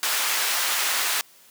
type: high-pass noise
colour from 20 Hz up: pink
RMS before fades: -24 dBFS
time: 0.03-1.21 s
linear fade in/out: 0 ms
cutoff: 1200 Hz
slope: 12 dB/octave
effects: white hiss -53 dBFS RMS until 1.5 s + high-pass 150 Hz 12 dB/octave